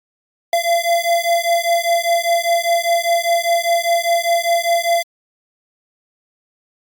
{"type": "beating tone pair", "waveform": "square", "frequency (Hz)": [680, 685], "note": ["F5", "F5"], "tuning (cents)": [-46, -34], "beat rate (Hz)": 5, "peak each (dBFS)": -18, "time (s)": [0.53, 5.03], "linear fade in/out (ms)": 2, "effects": ["Opus 48 kbps"]}